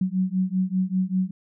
sine beating tone pair, 183.9 / 189 Hz, F#3 / F#3, -10 / +37 cents, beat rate 5.1 Hz, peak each -24 dBFS, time 0.01-1.31 s, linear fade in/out 5 ms, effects none

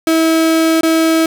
35% pulse tone with dropouts, 323.8 Hz, E4, 31 cents flat, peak -8 dBFS, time 0.07-1.26 s, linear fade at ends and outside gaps 2 ms, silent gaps 0.81-0.832 s, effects none

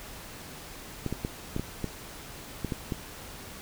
clicks, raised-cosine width 3 ms, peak -17 dBFS, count 9, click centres 1.063 / 1.126 / 1.249 / 1.564 / 1.596 / 1.843 / 2.647 / 2.722 / 2.922 s, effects pink hiss -44 dBFS RMS until 3.61 s

